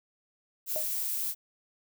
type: noise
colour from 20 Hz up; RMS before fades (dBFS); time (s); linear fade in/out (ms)
violet; -32; 0.66-1.35; 50
type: tone with exponential decay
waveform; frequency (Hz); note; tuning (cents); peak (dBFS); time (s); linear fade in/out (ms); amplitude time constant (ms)
sine; 622.3; D#5; 0; -28; 0.76-0.88; 0; 26
effects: none